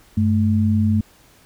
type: tone pair together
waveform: sine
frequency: 96.58 / 217 Hz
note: G2 / A3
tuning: -25 / -24 cents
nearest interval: octave + major second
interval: 1401 cents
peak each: -17 dBFS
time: 0.17-1.01 s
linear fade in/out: 5 ms
effects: pink hiss -52 dBFS RMS until 1.45 s